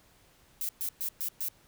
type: noise bursts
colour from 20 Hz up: violet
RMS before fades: -33 dBFS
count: 5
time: 0.61-1.485 s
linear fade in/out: 0 ms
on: 79 ms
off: 120 ms
effects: pink hiss -62 dBFS RMS until 1.67 s